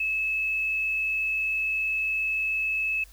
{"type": "tone with frequency modulation", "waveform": "sine", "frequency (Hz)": 2597, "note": "E7", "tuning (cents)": -26, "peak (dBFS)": -24, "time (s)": [0, 3.04], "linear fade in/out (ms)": 5, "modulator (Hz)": 34.4, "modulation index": 0.45, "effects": ["added 50 Hz sine -49 dBFS peak until 3.12 s", "white hiss -56 dBFS RMS until 3.12 s"]}